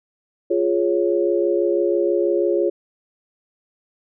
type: chord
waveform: sine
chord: Db major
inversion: first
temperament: equal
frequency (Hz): 349.2 / 415.3 / 554.4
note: F4 / Ab4 / Db5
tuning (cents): 0 / 0 / 0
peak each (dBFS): -19 / -21 / -22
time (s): 0.5-2.7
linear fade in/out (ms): 10
effects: none